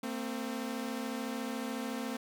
sawtooth tone pair together, 226.2 / 260.1 Hz, A3 / C4, +48 / -10 cents, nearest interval major second, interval 242 cents, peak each -34 / -34 dBFS, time 0.03-2.17 s, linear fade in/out 5 ms, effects none

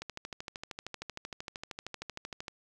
click train, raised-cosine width 0.2 ms, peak -22 dBFS, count 33, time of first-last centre 0.02-2.482 s, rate 13 Hz, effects none

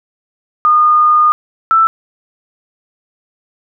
sine tone pair in turn, 1222 / 1325.8 Hz, D#6 / E6, -32 / +10 cents, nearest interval minor second, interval 142 cents, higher second, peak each -6 dBFS, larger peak neither, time 0.65-1.32 / 1.71-1.87 s, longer first, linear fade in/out 0 ms, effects none

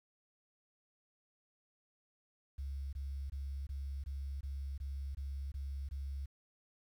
sine tone bursts, 68.8 Hz, C#2, 12 cents flat, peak -38 dBFS, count 10, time 2.58-6.26 s, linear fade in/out 10 ms, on 350 ms, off 20 ms, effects 11-bit

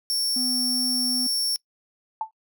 sawtooth tone, 5460 Hz, F8, 40 cents flat, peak -20 dBFS, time 0.1-1.56 s, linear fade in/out 0 ms
triangle tone with vibrato, 248.4 Hz, B3, 10 cents sharp, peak -27 dBFS, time 0.36-1.27 s, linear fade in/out 5 ms, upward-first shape triangle, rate 2.5 Hz, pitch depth 9 cents each way
sine tone with exponential decay, 880 Hz, A5, in tune, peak -20 dBFS, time 2.21-2.31 s, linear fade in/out 2 ms, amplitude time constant 20 ms
effects noise-tail reverb RT60 0.1 s tail -22 dB re dry

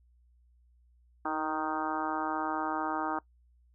harmonic tone with a mistuned harmonic, 155.56 Hz, D#3, in tune, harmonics 2 / 3 / 4 / 5 / 6 / 7 / 8 / 9 / 10, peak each -36 / -46 / -42 / -36 / -36 / -42 / -37 / -44 / -44 dBFS, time 1.25-3.19 s, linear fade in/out 5 ms, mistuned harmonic 2, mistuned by +26 cents, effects noise-tail reverb RT60 0.1 s tail -21 dB re dry + added 60 Hz sine -61 dBFS peak until 3.74 s

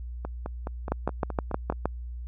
two click trains, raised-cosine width 1 ms, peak -11 / -19 dBFS, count 7 / 8, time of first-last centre 0.92-1.856 / 0.25-1.724 s, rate 6.41 / 4.75 Hz, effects added 60 Hz sine -34 dBFS peak until 2.27 s

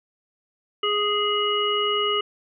harmonic tone, 415.3 Hz, G#4, in tune, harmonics 1 / 3 / 5 / 7, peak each -25 / -25 / -33 / -24 dBFS, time 0.83-2.21 s, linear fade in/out 5 ms, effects none

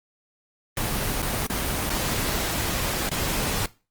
pink noise with dropouts, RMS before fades -26 dBFS, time 0.77-3.66 s, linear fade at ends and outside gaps 2 ms, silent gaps 1.221-1.225 / 1.468-1.498 / 1.896-1.901 / 3.092-3.114 s, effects noise-tail reverb RT60 0.3 s tail -19 dB re dry + Opus 24 kbps

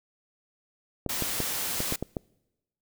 clicks, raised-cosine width 2 ms, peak -16 dBFS, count 7, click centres 1.063 / 1.223 / 1.403 / 1.804 / 1.924 / 2.026 / 2.168 s
white noise, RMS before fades -31 dBFS, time 1.09-1.96 s, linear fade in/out 5 ms
effects noise-tail reverb RT60 1.0 s tail -26 dB re dry

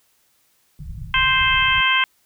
pink low-pass noise, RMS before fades -32 dBFS, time 0.79-1.81 s, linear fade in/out 2 ms, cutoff 160 Hz, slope 48 dB/octave
harmonic tone, 523.3 Hz, C5, in tune, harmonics 2 / 3 / 4 / 5 / 6, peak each -21 / -21 / -21 / -21 / -21 dBFS, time 1.14-2.04 s, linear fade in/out 2 ms
effects white hiss -62 dBFS RMS until 2.25 s

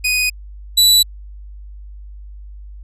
sawtooth tone pair in turn, 2489 / 3951 Hz, D#7 / B7, 0 / 0 cents, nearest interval minor sixth, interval 800 cents, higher second, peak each -11 / -5 dBFS, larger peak second, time 0.04-0.3 / 0.77-1.03 s, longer neither, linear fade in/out 10 ms, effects added 50 Hz sine -32 dBFS peak until 2.83 s + resampled to 32000 Hz

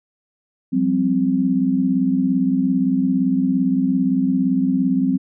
sine chord, F suspended second, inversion none, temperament equal with one note detuned, 178.39 / 196 / 261.6 Hz, F3 / G3 / C4, +37 / 0 / 0 cents, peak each -23 / -21 / -17 dBFS, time 0.72-5.18 s, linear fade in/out 20 ms, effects none

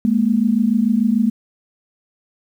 sine tone pair together, 210 / 236.8 Hz, G#3 / A#3, +19 / +27 cents, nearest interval major second, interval 208 cents, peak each -16 dBFS, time 0.05-1.3 s, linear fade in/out 0 ms, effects 8-bit

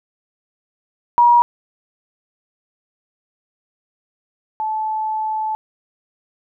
sine tone pair in turn, 956 / 868.9 Hz, A#5 / A5, +43 / -22 cents, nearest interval major second, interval 165 cents, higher first, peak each -8 / -19 dBFS, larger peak first, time 1.18-1.42 / 4.6-5.55 s, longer second, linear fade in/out 0 ms, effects none

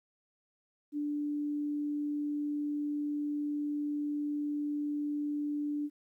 sine tone, 293.7 Hz, D4, in tune, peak -31 dBFS, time 0.92-5.9 s, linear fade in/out 50 ms, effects 12-bit

